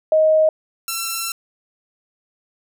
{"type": "tone pair in turn", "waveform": ["sine", "5% pulse"], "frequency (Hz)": [627, 1347.9], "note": ["D#5", "E6"], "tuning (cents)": [13, 38], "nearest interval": "octave + minor second", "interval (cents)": 1325, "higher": "second", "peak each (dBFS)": -11, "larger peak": "neither", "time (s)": [[0.12, 0.49], [0.88, 1.32]], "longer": "second", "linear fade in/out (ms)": 2, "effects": []}